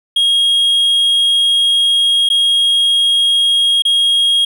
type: tone with dropouts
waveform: triangle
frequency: 3269 Hz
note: G#7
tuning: 28 cents flat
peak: -8 dBFS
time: 0.16-4.45 s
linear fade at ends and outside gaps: 5 ms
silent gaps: 2.29-2.3 / 3.822-3.851 s
effects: none